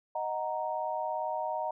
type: chord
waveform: sine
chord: D# minor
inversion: none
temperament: equal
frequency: 622.3 / 740 / 932.3 Hz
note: D#5 / F#5 / A#5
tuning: 0 / 0 / 0 cents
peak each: -35 / -36 / -34 dBFS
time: 0.15-1.71 s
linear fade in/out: 5 ms
effects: none